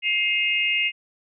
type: tone cluster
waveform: sine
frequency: 2117 / 2541 / 2820 Hz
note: C7 / D#7 / F7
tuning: +20 / +36 / +16 cents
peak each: -24 dBFS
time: 0.02-0.92 s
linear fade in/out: 50 ms
effects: none